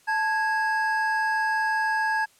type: tone pair together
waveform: triangle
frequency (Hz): 877 / 1652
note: A5 / G#6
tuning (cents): -6 / -10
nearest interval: major seventh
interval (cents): 1096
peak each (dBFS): -23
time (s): 0.07-2.26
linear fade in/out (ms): 20
effects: white hiss -59 dBFS RMS until 2.39 s + low-pass 11000 Hz 12 dB/octave